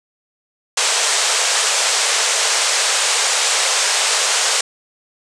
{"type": "band-pass noise", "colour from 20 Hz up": "white", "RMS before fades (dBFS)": -17, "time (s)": [0.77, 4.61], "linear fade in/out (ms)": 5, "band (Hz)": [440, 8700], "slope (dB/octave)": 48, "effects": []}